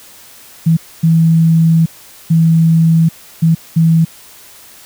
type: tone bursts at uneven times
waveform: sine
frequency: 163.5 Hz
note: E3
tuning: 14 cents flat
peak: -6 dBFS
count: 5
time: 0.66-0.77 / 1.03-1.86 / 2.3-3.09 / 3.42-3.55 / 3.76-4.05 s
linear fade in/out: 10 ms
effects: white hiss -39 dBFS RMS until 4.85 s